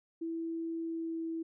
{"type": "tone with pitch glide", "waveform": "sine", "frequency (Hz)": [329.6, 327.3], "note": ["E4", "E4"], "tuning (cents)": [0, -12], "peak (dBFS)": -34, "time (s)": [0.21, 1.43], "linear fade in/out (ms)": 10, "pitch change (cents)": -12, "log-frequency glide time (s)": [0.81, 1.25], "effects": []}